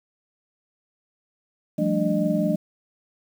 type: tone cluster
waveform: sine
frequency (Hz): 172.7 / 193.5 / 218.2 / 295.2 / 610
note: F3 / G3 / A3 / D4 / D#5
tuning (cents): -19 / -22 / -14 / +9 / -34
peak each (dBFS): -26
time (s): 1.78-2.56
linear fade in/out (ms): 10
effects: 8-bit